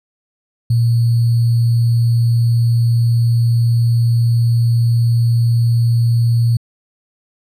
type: tone with sample-and-hold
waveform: sine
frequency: 117.3 Hz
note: A#2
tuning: 11 cents sharp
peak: -10 dBFS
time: 0.7-6.57 s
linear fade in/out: 5 ms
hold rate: 4410 Hz
effects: resampled to 32000 Hz

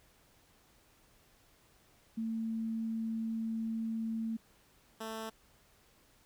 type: tone pair in turn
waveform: sine / 10% pulse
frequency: 224.5 / 221.8 Hz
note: A3 / A3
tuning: +35 / +14 cents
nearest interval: unison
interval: 21 cents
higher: first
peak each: -33 / -31 dBFS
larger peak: second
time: 2.17-4.37 / 5-5.3 s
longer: first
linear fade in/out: 10 ms
effects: pink hiss -66 dBFS RMS until 6.25 s

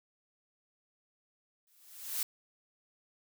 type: noise with exponential growth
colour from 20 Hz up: blue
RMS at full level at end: -31 dBFS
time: 1.67-2.23 s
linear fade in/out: 2 ms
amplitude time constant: 120 ms
effects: none

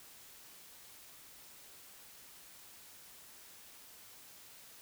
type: silence
effects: white hiss -56 dBFS RMS until 4.81 s

